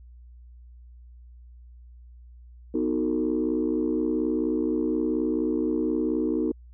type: chord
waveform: sine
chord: B dominant seventh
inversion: none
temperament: equal with one note detuned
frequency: 246.9 / 311.1 / 370 / 450 Hz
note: B3 / D#4 / F#4 / A4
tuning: 0 / 0 / 0 / +39 cents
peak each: -28 / -25 / -29 / -30 dBFS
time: 2.74-6.52 s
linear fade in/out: 5 ms
effects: tanh soft clip ceiling -15 dBFS + added 60 Hz sine -45 dBFS peak until 6.73 s